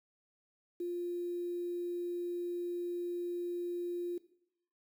sine tone with quantisation, 350 Hz, F4, 4 cents sharp, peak -34 dBFS, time 0.8-4.18 s, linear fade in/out 5 ms, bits 10, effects noise-tail reverb RT60 0.7 s tail -17 dB re dry

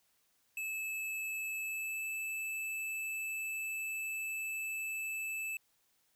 square tone with pitch glide, 2609 to 2626 Hz, E7 to E7, -18 to -7 cents, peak -37 dBFS, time 0.57-5.57 s, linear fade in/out 2 ms, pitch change +11 cents, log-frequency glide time 1.6-2.04 s, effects white hiss -74 dBFS RMS until 6.15 s

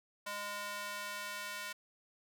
square tone with high-pass filter sweep, 205 Hz, G#3, 22 cents flat, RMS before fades -42 dBFS, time 0.26-1.73 s, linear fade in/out 10 ms, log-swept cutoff 950 to 1500 Hz, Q 1.1, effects none

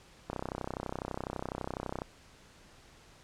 click train, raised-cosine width 1 ms, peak -21 dBFS, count 56, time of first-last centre 0.3-2.019 s, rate 32 Hz, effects pink hiss -58 dBFS RMS until 3.23 s + low-pass 8000 Hz 12 dB/octave

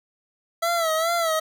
25% pulse tone with vibrato, 659.3 Hz, E5, in tune, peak -17 dBFS, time 0.62-1.4 s, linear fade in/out 10 ms, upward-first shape sine, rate 2.4 Hz, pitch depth 77 cents each way, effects none

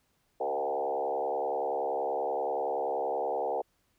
sine tone with frequency modulation, 622.3 Hz, D#5, in tune, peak -28 dBFS, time 0.4-3.62 s, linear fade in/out 10 ms, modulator 70.5 Hz, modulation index 3.1, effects pink hiss -73 dBFS RMS until 3.98 s

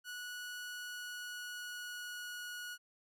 sawtooth tone with pitch glide, 1468 to 1456.2 Hz, F#6 to F#6, -14 to -28 cents, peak -39 dBFS, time 0.04-2.78 s, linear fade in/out 50 ms, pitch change -14 cents, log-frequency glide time 0.55-2.47 s, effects none

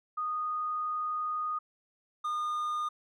sine / triangle tone pair in turn, 1236 / 1219 Hz, D#6 / D#6, -12 / -36 cents, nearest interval unison, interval 24 cents, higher first, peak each -30 / -28 dBFS, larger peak second, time 0.17-1.59 / 2.24-2.89 s, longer first, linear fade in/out 10 ms, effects none

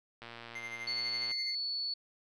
click train, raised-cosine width 0.3 ms, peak -30 dBFS, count 129, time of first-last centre 0.22-1.314 s, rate 117 Hz
triangle tone with tremolo, 2093 Hz, C7, in tune, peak -36 dBFS, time 0.55-1.55 s, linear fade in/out 5 ms, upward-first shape sine, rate 12 Hz, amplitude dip 65%
sine tone, 4435 Hz, C#8, in tune, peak -33 dBFS, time 0.87-1.94 s, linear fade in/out 5 ms
effects none

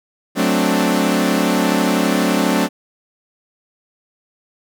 sawtooth chord, D dominant seventh, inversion first, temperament equal, 185 / 220 / 261.6 / 293.7 Hz, F#3 / A3 / C4 / D4, 0 / 0 / 0 / 0 cents, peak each -16 dBFS, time 0.35-2.69 s, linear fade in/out 50 ms, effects none

